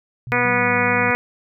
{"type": "tone with pitch glide", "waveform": "sine", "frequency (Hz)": [123.47, 109.37], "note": ["B2", "A2"], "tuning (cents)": [0, -10], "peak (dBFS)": -29, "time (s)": [0.27, 1.11], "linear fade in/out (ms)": 0, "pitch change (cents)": -210, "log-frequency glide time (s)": [0.48, 0.7]}
{"type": "harmonic tone", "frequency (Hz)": 244.6, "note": "B3", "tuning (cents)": -16, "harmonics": [1, 2, 3, 4, 5, 6, 7, 8, 9, 10], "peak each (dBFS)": [-26, -23, -27, -25, -26, -24, -27, -24, -24, -26], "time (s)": [0.32, 1.15], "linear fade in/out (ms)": 0}
{"type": "tone", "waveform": "sine", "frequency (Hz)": 188.5, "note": "F#3", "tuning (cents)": 32, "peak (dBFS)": -29, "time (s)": [0.45, 1.1], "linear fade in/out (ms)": 0}
{"effects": []}